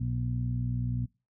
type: harmonic tone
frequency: 60.6 Hz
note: B1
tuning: 32 cents flat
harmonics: 1 / 2 / 3 / 4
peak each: -37 / -29 / -40 / -38 dBFS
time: 0-1.06 s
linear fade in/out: 10 ms
effects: noise-tail reverb RT60 0.3 s tail -24 dB re dry